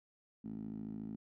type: tone with band-pass filter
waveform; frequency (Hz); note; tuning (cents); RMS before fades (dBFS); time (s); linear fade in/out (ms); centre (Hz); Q
10% pulse; 53.8; A1; -38; -44; 0.44-1.16; 10; 230; 4.2
effects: none